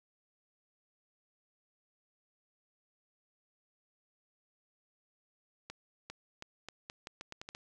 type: accelerating click train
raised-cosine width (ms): 0.2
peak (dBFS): -26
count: 11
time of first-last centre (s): 5.7-7.549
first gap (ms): 400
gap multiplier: 0.81
effects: none